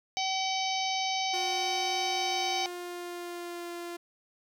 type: harmonic tone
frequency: 763 Hz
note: G5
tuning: 47 cents flat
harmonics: 1 / 3 / 4 / 5 / 6 / 7 / 8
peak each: -31 / -36 / -37 / -38 / -39 / -39 / -40 dBFS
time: 0.17-2.66 s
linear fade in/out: 0 ms
type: tone with pitch glide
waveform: sawtooth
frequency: 360 to 345.7 Hz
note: F#4 to F4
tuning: -47 to -18 cents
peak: -33 dBFS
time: 1.33-3.97 s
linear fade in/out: 10 ms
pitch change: -71 cents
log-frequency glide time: 2.04-3.71 s
effects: none